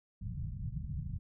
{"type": "low-pass noise", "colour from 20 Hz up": "white", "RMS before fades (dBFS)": -39, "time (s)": [0.21, 1.19], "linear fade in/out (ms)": 10, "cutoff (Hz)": 170, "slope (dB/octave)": 48, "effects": []}